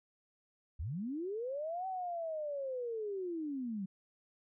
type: linear two-way sweep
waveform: sine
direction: up then down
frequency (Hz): 60 to 767 to 183.5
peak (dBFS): -36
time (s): 0.79-3.86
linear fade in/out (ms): 10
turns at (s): 1.87
effects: none